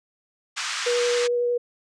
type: band-pass noise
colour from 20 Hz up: pink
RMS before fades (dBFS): -29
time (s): 0.56-1.28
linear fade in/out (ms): 20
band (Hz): 1200 to 7300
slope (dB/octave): 24
type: tone with vibrato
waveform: sine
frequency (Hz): 483.5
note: B4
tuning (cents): -37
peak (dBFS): -20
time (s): 0.86-1.58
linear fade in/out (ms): 10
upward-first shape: triangle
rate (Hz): 11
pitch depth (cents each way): 10
effects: resampled to 22050 Hz